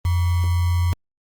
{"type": "tone with sample-and-hold", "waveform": "sine", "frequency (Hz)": 87.31, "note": "F2", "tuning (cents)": 0, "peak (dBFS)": -16, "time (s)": [0.05, 0.93], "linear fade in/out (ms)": 0, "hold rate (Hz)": 1050, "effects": ["Opus 24 kbps"]}